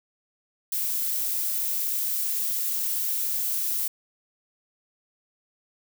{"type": "noise", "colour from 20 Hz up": "violet", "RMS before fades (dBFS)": -27, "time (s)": [0.72, 3.88], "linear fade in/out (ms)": 5, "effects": []}